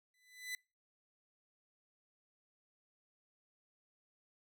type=tone with exponential growth; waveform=sawtooth; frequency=2000 Hz; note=B6; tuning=21 cents sharp; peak=-34 dBFS; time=0.14-0.55 s; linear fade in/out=2 ms; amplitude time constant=88 ms; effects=noise-tail reverb RT60 0.3 s tail -26 dB re dry